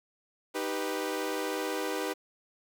sawtooth chord, Eb augmented, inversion none, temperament equal, 311.1 / 392 / 493.9 Hz, Eb4 / G4 / B4, 0 / 0 / 0 cents, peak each -32 / -31 / -31 dBFS, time 0.54-2.14 s, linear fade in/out 20 ms, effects 9-bit

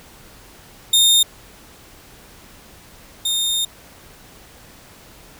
sawtooth tone pair in turn, 3659 / 3659 Hz, A#7 / A#7, -33 / -33 cents, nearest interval unison, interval 0 cents, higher neither, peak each -8 / -15 dBFS, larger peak first, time 0.93-1.23 / 3.25-3.65 s, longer second, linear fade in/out 5 ms, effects pink hiss -45 dBFS RMS until 5.39 s

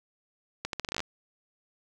accelerating click train, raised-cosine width 0.2 ms, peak -14 dBFS, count 11, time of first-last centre 0.65-1.004 s, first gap 82 ms, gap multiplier 0.79, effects none

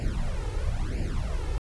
brown noise with flanger, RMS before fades -28 dBFS, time 0-1.58 s, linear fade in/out 0 ms, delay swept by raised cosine 0.41 to 2.31 ms, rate 1 Hz, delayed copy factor +0.85, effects resampled to 24000 Hz

